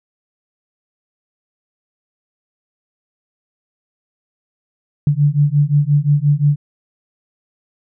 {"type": "beating tone pair", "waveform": "sine", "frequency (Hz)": [142.9, 148.6], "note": ["D3", "D3"], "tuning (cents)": [-47, 21], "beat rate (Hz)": 5.7, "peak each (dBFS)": -14, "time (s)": [5.07, 6.56], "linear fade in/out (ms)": 2, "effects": []}